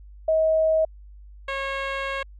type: tone pair in turn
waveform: sine / 10% pulse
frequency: 636 / 545.3 Hz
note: D#5 / C#5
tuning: +38 / -29 cents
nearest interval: minor third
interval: 267 cents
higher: first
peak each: -17 dBFS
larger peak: neither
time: 0.28-0.85 / 1.48-2.23 s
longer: second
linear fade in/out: 5 ms
effects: added 50 Hz sine -42 dBFS peak until 2.39 s + low-pass 3000 Hz 12 dB/octave